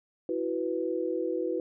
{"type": "chord", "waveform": "sine", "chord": "E suspended second", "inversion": "none", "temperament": "equal", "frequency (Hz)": [329.6, 370, 493.9], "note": ["E4", "F#4", "B4"], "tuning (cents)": [0, 0, 0], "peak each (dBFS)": -32, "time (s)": [0.29, 1.6], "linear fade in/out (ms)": 2, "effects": []}